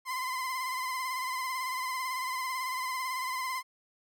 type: tone with vibrato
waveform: 30% pulse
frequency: 1029 Hz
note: C6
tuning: 29 cents flat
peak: -29 dBFS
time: 0.05-3.63 s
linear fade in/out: 50 ms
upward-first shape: sine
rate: 18 Hz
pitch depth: 45 cents each way
effects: none